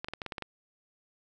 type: clicks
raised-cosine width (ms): 0.3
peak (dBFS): -20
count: 8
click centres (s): 0.045 / 0.085 / 0.136 / 0.218 / 0.263 / 0.322 / 0.382 / 0.423
effects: none